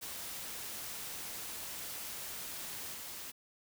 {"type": "noise with level steps", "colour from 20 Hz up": "white", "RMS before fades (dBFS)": [-43, -45], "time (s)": [0.01, 3.32], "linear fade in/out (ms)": 20, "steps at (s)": 2.93, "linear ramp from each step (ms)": 20, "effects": []}